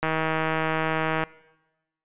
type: click train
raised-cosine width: 0.5 ms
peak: -10 dBFS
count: 193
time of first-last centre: 0.03-1.238 s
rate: 159 Hz
effects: noise-tail reverb RT60 1.0 s tail -21 dB re dry + resampled to 8000 Hz